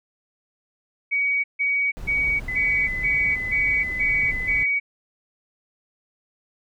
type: tone bursts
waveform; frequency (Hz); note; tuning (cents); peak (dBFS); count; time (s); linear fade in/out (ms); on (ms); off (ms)
sine; 2258; C#7; +31; -19; 8; 1.11-4.8; 20; 330; 150
type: noise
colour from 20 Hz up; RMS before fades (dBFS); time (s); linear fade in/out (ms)
brown; -34; 1.97-4.63; 0
type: tone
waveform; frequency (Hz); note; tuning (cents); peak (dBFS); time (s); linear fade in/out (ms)
sine; 2017; B6; +36; -25; 2.48-4.66; 5
effects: none